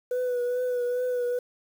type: tone with vibrato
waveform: sine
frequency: 493.9 Hz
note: B4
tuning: in tune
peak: -22 dBFS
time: 0.11-1.39 s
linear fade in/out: 5 ms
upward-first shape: triangle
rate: 2.4 Hz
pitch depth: 34 cents each way
effects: tanh soft clip ceiling -23 dBFS + 8-bit